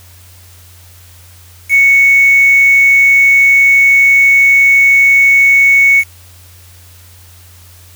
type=tone with quantisation; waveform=sine; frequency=2217 Hz; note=C#7; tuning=in tune; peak=-4 dBFS; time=1.69-6.04 s; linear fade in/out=50 ms; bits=4; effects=added 88 Hz sine -38 dBFS peak until 7.95 s + white hiss -42 dBFS RMS until 7.95 s